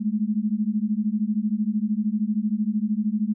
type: beating tone pair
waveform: sine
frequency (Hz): 206 / 219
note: G#3 / A3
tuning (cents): -14 / -8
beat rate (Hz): 13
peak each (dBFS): -24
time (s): 0-3.34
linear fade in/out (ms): 20
effects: none